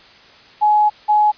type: tone pair in turn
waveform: sine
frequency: 843 / 843 Hz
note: G#5 / G#5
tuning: +26 / +26 cents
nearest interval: unison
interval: 0 cents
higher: neither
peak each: -10 dBFS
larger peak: neither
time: 0.61-0.9 / 1.08-1.32 s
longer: first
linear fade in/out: 20 ms
effects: white hiss -45 dBFS RMS until 1.37 s + resampled to 11025 Hz